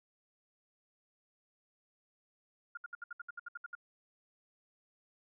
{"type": "tone bursts", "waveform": "sine", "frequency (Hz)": 1413, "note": "F6", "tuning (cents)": 20, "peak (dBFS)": -40, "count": 12, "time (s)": [2.75, 3.752], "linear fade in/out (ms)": 5, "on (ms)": 23, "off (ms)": 66, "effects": []}